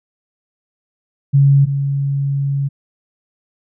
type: tone pair in turn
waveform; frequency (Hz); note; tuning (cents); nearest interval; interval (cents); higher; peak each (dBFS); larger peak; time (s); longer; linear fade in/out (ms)
sine; 139.4 / 139.4; C#3 / C#3; +10 / +10; unison; 0; neither; -7 / -15; first; 1.33-1.66 / 1.66-2.69; second; 20
effects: none